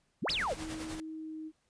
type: exponential two-way sweep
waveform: sine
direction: up then down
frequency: 128.9 to 5400 to 441.5 Hz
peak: -30 dBFS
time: 0.22-0.54 s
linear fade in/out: 10 ms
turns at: 0.31 s
type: noise with tremolo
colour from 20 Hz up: pink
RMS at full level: -41 dBFS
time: 0.29-1 s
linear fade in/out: 0 ms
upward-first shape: sine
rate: 9.9 Hz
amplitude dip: 50%
type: tone with pitch glide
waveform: sine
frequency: 316.7 to 314 Hz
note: D#4 to D#4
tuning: +31 to +16 cents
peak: -39 dBFS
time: 0.56-1.52 s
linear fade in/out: 50 ms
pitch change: -15 cents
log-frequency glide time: 1.12-1.37 s
effects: pink hiss -75 dBFS RMS until 1.69 s + resampled to 22050 Hz